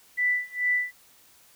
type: tone with tremolo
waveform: sine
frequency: 1981 Hz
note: B6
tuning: 5 cents sharp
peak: -20 dBFS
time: 0.17-0.92 s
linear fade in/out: 20 ms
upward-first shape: sine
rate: 2.3 Hz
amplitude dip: 95%
effects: white hiss -57 dBFS RMS until 1.55 s